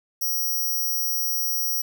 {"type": "tone", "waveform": "5% pulse", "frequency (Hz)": 5700, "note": "F8", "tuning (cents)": 34, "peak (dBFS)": -17, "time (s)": [0.21, 1.82], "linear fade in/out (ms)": 10, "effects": ["9-bit"]}